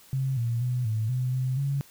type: tone with pitch steps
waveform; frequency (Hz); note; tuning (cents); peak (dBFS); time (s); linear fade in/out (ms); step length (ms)
sine; 133.3 / 117.3 / 124.6 / 109.8 / 127 / 129 / 139.2; C3 / A#2 / B2 / A2 / B2 / C3 / C#3; +33 / +11 / +16 / -3 / +49 / -24 / +8; -24; 0.13-1.81; 0; 240
effects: white hiss -54 dBFS RMS until 1.9 s